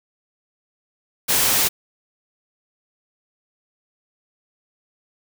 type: noise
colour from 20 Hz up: white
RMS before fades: -18 dBFS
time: 1.28-1.69 s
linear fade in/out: 20 ms
effects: none